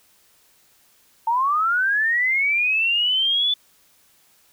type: linear sweep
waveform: sine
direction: up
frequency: 888 to 3495 Hz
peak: -17 dBFS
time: 1.27-3.54 s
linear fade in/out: 5 ms
effects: white hiss -58 dBFS RMS until 4.52 s